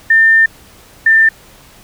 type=tone pair in turn; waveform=sine; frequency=1800 / 1789.6 Hz; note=A6 / A6; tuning=+39 / +29 cents; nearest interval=unison; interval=10 cents; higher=first; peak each=-5 dBFS; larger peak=neither; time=0.1-0.46 / 1.06-1.29 s; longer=first; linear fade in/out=5 ms; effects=pink hiss -42 dBFS RMS until 1.83 s